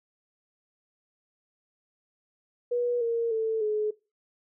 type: tone with pitch steps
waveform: sine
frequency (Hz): 484.4 / 463.9 / 444.2 / 425.4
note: B4 / A#4 / A4 / G#4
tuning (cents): -34 / -8 / +16 / +42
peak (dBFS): -24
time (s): 2.71-3.91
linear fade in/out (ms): 10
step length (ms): 300
effects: noise-tail reverb RT60 0.3 s tail -22 dB re dry